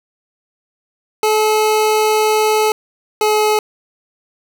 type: tone pair in turn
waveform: 25% pulse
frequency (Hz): 430.7 / 426.5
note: A4 / G#4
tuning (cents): -37 / +46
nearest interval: unison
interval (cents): 17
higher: first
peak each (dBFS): -8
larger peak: neither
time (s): 1.23-2.72 / 3.21-3.59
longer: first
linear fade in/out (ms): 2
effects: none